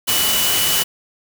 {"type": "tone in noise", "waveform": "sine", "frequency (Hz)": 2960, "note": "F#7", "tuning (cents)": 0, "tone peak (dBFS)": -21, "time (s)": [0.07, 0.84], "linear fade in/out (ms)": 20, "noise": "white", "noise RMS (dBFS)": -18, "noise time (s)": [0.07, 0.84], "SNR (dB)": -6, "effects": []}